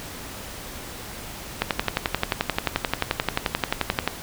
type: click train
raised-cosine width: 0.3 ms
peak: -4 dBFS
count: 29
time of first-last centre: 1.62-4.076 s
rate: 11.4 Hz
effects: pink hiss -37 dBFS RMS until 4.22 s